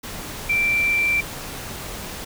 sine tone in noise, 2348 Hz, D7, 1 cent flat, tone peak -17 dBFS, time 0.49-1.21 s, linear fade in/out 10 ms, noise pink, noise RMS -33 dBFS, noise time 0.03-2.25 s, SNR +13 dB, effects none

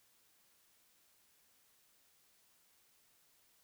silence, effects white hiss -71 dBFS RMS until 3.63 s

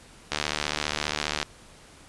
click train, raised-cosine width 0.2 ms, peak -8 dBFS, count 84, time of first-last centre 0.32-1.428 s, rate 74.9 Hz, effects pink hiss -51 dBFS RMS until 2.08 s + resampled to 24000 Hz

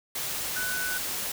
sine tone in noise, 1493 Hz, F#6, 15 cents sharp, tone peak -30 dBFS, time 0.56-0.98 s, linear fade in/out 5 ms, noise white, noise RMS -32 dBFS, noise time 0.15-1.32 s, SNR -1 dB, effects none

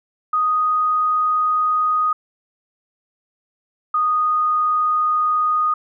sine tone pair in turn, 1244.5 / 1237.3 Hz, D#6 / D#6, 0 / -10 cents, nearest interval unison, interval 10 cents, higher first, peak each -15 dBFS, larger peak neither, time 0.33-2.13 / 3.94-5.74 s, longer neither, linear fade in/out 5 ms, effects none

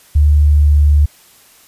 sine tone with pitch glide, 74 to 73.45 Hz, D2 to D2, +14 to +1 cents, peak -6 dBFS, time 0.15-1.06 s, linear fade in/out 10 ms, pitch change -13 cents, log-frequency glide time 0.39-0.78 s, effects white hiss -46 dBFS RMS until 1.67 s + resampled to 32000 Hz

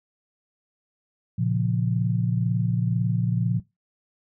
sine chord, Bb minor, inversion none, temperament equal, 116.54 / 138.59 / 174.61 Hz, Bb2 / Db3 / F3, 0 / 0 / 0 cents, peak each -24 / -27 / -25 dBFS, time 1.38-3.6 s, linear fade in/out 10 ms, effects noise-tail reverb RT60 0.2 s tail -18 dB re dry

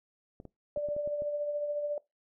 clicks, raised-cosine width 2 ms, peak -32 dBFS, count 7, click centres 0.401 / 0.453 / 0.773 / 0.887 / 0.965 / 1.075 / 1.221 s
sine tone with tremolo, 587.3 Hz, D5, in tune, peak -28 dBFS, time 0.76-1.98 s, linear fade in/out 2 ms, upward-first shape triangle, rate 14 Hz, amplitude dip 45%
effects noise-tail reverb RT60 0.2 s tail -22 dB re dry

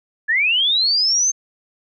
sine linear sweep, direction up, 1682 to 6380 Hz, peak -14 dBFS, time 0.28-1.32 s, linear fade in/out 20 ms, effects none

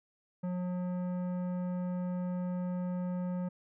sine tone with tanh clipping, 180 Hz, F#3, 47 cents flat, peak -34 dBFS, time 0.43-3.49 s, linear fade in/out 10 ms, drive 13 dB, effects none

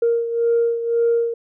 sine beating tone pair, 466.2 / 468.1 Hz, A#4 / A#4, 0 / +7 cents, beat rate 1.9 Hz, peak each -16 / -22 dBFS, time 0.02-1.34 s, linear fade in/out 5 ms, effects tanh soft clip ceiling -10 dBFS

